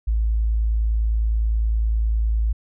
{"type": "tone", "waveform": "sine", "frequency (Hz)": 54.9, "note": "A1", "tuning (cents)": -3, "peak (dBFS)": -17, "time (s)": [0.07, 2.53], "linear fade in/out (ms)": 10, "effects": []}